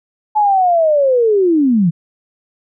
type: linear sweep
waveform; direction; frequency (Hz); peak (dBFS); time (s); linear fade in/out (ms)
sine; down; 863 to 155.56; -9; 0.35-1.91; 20
effects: none